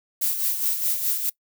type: noise with tremolo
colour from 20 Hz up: violet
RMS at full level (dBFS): -22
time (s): 0.21-1.3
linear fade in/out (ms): 10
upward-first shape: sine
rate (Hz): 4.8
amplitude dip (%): 55
effects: noise-tail reverb RT60 0.1 s tail -23 dB re dry